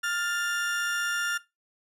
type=tone pair together; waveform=35% pulse; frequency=1404.1 / 1769 Hz; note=F6 / A6; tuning=+9 / +9 cents; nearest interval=major third; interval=400 cents; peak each=-26 / -31 dBFS; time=0.03-1.38 s; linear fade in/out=10 ms; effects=noise-tail reverb RT60 0.2 s tail -17 dB re dry + low-pass 12000 Hz 12 dB/octave